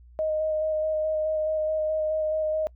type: tone with vibrato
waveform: sine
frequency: 622.3 Hz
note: D#5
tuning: in tune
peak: -23 dBFS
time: 0.19-2.67 s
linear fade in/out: 0 ms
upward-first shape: square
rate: 4.7 Hz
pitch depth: 11 cents each way
effects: noise-tail reverb RT60 0.1 s tail -25 dB re dry + added 60 Hz sine -48 dBFS peak until 2.75 s